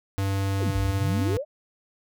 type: tone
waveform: square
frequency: 97.8 Hz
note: G2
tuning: 4 cents flat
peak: -24 dBFS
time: 0.18-1.37 s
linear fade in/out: 0 ms
type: exponential two-way sweep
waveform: sine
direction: down then up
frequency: 647 to 48.51 to 647 Hz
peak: -26 dBFS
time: 0.59-1.45 s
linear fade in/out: 50 ms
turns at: 0.78 s
effects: none